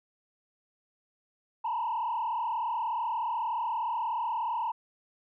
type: tone with frequency modulation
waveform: sine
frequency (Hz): 931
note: A#5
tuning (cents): -2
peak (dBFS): -27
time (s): 1.64-4.72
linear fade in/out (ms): 10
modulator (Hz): 36.7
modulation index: 1.6
effects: tanh soft clip ceiling -25 dBFS